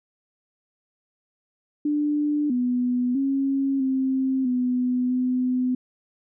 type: tone with pitch steps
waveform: sine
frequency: 295.8 / 247.4 / 272.8 / 264 / 249.9 / 252.7 Hz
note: D4 / B3 / C#4 / C4 / B3 / B3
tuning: +13 / +3 / -28 / +16 / +21 / +40 cents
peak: -20 dBFS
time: 1.85-5.75 s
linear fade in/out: 5 ms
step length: 650 ms
effects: none